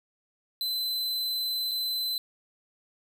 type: tone with dropouts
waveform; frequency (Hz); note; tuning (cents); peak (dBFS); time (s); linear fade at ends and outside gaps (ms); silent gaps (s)
45% pulse; 4040; B7; +39; -27; 0.61-2.18; 1; 1.712-1.716
effects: none